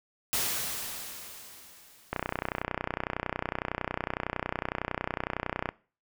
white noise with exponential decay, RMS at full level -28 dBFS, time 0.33-2.63 s, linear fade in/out 0 ms, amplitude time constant 500 ms
click train, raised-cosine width 0.5 ms, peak -14 dBFS, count 111, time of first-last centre 2.13-5.69 s, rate 30.9 Hz
effects noise-tail reverb RT60 0.4 s tail -21 dB re dry

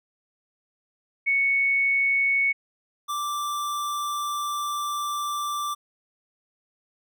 sine / square tone pair in turn, 2217 / 1174.4 Hz, C#7 / D6, 0 / 0 cents, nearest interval major seventh, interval 1100 cents, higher first, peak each -19 / -27 dBFS, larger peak first, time 1.26-2.53 / 3.08-5.75 s, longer second, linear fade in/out 20 ms, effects none

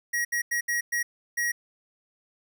square tone bursts at uneven times, 1900 Hz, A#6, 33 cents sharp, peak -25 dBFS, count 6, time 0.13-0.25 / 0.32-0.42 / 0.51-0.61 / 0.68-0.81 / 0.92-1.03 / 1.37-1.52 s, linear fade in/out 10 ms, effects none

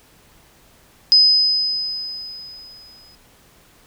sine tone with exponential decay, 5030 Hz, D#8, 18 cents sharp, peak -7 dBFS, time 1.12-3.15 s, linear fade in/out 0 ms, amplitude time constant 440 ms, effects pink hiss -52 dBFS RMS until 3.86 s

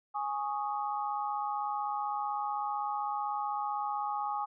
sine chord, Ab suspended fourth, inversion none, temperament equal, 830.6 / 1108.7 / 1244.5 Hz, Ab5 / Db6 / Eb6, 0 / 0 / 0 cents, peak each -33 / -38 / -38 dBFS, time 0.14-4.46 s, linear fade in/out 20 ms, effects none

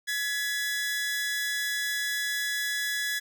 sawtooth tone pair together, 1692.7 / 1975.5 Hz, G#6 / B6, +33 / 0 cents, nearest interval minor third, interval 267 cents, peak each -25 / -31 dBFS, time 0.07-3.2 s, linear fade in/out 20 ms, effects none

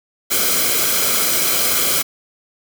white noise with comb filter, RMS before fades -17 dBFS, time 0.3-2.03 s, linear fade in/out 20 ms, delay 1.1 ms, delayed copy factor -0.6, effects none

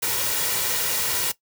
white noise with comb filter, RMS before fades -24 dBFS, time 0.02-1.32 s, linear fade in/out 10 ms, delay 2.1 ms, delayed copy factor +0.5, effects noise-tail reverb RT60 0.1 s tail -17 dB re dry + high-pass 80 Hz 12 dB/octave

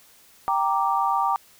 sine chord, G minor, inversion none, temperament equal, 784 / 932.3 / 1174.7 Hz, G5 / Bb5 / D6, 0 / 0 / 0 cents, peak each -24 dBFS, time 0.48-1.36 s, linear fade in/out 0 ms, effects white hiss -54 dBFS RMS until 1.59 s

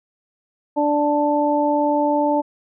harmonic tone, 293.7 Hz, D4, in tune, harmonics 1 / 2 / 3, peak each -20 / -20 / -20 dBFS, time 0.76-2.42 s, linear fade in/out 20 ms, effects none

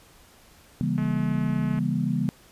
sine chord, C# diminished seventh, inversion none, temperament just, 138.59 / 166.31 / 199.57 / 239.5 Hz, C#3 / E3 / G3 / Bb3, 0 / +16 / +31 / +47 cents, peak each -28 dBFS, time 0.81-2.29 s, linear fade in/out 0 ms
click train, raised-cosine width 0.5 ms, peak -26 dBFS, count 174, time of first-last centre 0.98-1.788 s, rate 214 Hz
effects pink hiss -54 dBFS RMS until 2.51 s + resampled to 32000 Hz

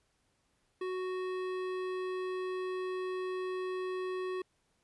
sine tone with hard clipping, 370 Hz, F#4, in tune, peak -36 dBFS, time 0.81-4.42 s, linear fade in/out 5 ms, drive 15 dB, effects pink hiss -75 dBFS RMS until 4.83 s + resampled to 24000 Hz

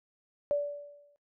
sine tone with exponential decay, 579 Hz, D5, 25 cents flat, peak -23 dBFS, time 0.51-1.16 s, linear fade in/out 0 ms, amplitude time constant 140 ms, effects noise-tail reverb RT60 0.1 s tail -20 dB re dry

